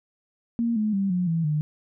sine tone with pitch steps, 233.1 / 213.8 / 196.01 / 179.74 / 164.83 / 151.15 Hz, A#3 / A3 / G3 / F#3 / E3 / D#3, 0 / -49 / 0 / -50 / 0 / -50 cents, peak -21 dBFS, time 0.59-1.61 s, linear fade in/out 0 ms, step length 170 ms, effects none

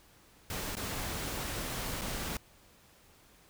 pink noise with dropouts, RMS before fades -37 dBFS, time 0.5-2.37 s, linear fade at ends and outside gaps 2 ms, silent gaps 0.754-0.768 / 2.013-2.017 s, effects pink hiss -61 dBFS RMS until 3.49 s

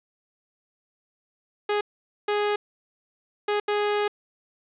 sawtooth tone bursts at uneven times, 414.7 Hz, G#4, 3 cents flat, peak -18 dBFS, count 4, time 1.69-1.81 / 2.28-2.56 / 3.48-3.6 / 3.68-4.08 s, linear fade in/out 5 ms, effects resampled to 8000 Hz + 9-bit

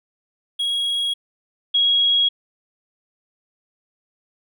triangle / sine tone pair in turn, 3308 / 3308 Hz, G#7 / G#7, -8 / -8 cents, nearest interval unison, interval 0 cents, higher neither, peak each -18 / -14 dBFS, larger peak second, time 0.59-1.14 / 1.74-2.29 s, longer neither, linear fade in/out 10 ms, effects none

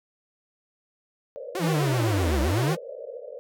white band-pass noise, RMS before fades -38 dBFS, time 1.36-3.39 s, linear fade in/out 0 ms, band 460 to 590 Hz, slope 96 dB/octave
sawtooth tone with vibrato, 337.3 Hz, E4, 40 cents sharp, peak -24 dBFS, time 1.55-2.75 s, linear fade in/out 2 ms, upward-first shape triangle, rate 7.9 Hz, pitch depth 270 cents each way
square linear two-way sweep, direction down then up, 174.61 to 63.4 to 174.61 Hz, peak -23 dBFS, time 1.59-2.77 s, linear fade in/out 50 ms, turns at 2.42 s
effects none

